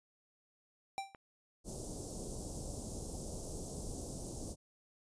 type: tone with exponential decay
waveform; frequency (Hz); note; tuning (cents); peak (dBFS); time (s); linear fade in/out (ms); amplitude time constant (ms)
square; 784; G5; 0; -34; 0.98-1.16; 0; 39
type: click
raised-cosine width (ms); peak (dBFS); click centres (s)
0.5; -33; 1.148
type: band-stop noise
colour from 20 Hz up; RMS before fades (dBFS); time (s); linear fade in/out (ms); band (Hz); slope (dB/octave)
pink; -43; 1.64-4.56; 50; 650 to 6000; 24
effects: resampled to 22050 Hz